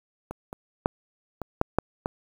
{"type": "clicks", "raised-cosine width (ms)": 1, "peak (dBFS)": [-20, -22, -7, -18, -6, -6, -13], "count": 7, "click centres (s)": [0.31, 0.529, 0.859, 1.417, 1.614, 1.786, 2.059], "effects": ["7-bit"]}